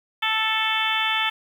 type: harmonic tone with a mistuned harmonic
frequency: 440 Hz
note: A4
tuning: in tune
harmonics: 2 / 3 / 4 / 5 / 6 / 7 / 8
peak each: -28 / -28 / -28 / -28 / -28 / -28 / -28 dBFS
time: 0.22-1.3 s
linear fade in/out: 10 ms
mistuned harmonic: 8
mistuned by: -19 cents
effects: 8-bit